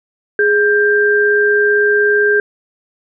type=tone pair together; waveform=sine; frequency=415.3 / 1584.4 Hz; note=G#4 / G6; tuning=0 / +18 cents; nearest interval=octave + major seventh; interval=2318 cents; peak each=-12 dBFS; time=0.39-2.4 s; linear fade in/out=2 ms; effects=none